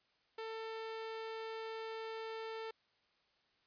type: tone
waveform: sawtooth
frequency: 446.1 Hz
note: A4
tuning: 24 cents sharp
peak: -38 dBFS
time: 0.38-2.71 s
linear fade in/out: 5 ms
effects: white hiss -75 dBFS RMS until 3.66 s + resampled to 11025 Hz